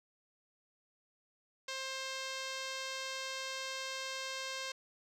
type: tone with low-pass filter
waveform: 5% pulse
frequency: 529 Hz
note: C5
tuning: 19 cents sharp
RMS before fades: -41 dBFS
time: 1.68-4.72 s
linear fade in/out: 5 ms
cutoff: 8500 Hz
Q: 0.64
effects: none